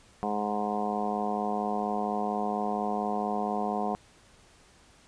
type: harmonic tone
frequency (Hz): 104.3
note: G#2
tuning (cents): +8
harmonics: 2 / 3 / 4 / 5 / 6 / 7 / 8 / 9 / 10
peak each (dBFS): -33 / -41 / -36 / -39 / -41 / -31 / -41 / -38 / -40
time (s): 0.23-3.95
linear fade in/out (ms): 0
effects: pink hiss -58 dBFS RMS until 5.07 s + resampled to 22050 Hz